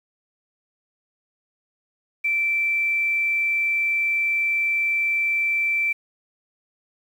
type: tone with quantisation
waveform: sine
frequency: 2336 Hz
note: D7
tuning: 10 cents flat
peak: -19 dBFS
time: 2.24-5.93 s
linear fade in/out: 10 ms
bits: 8
effects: none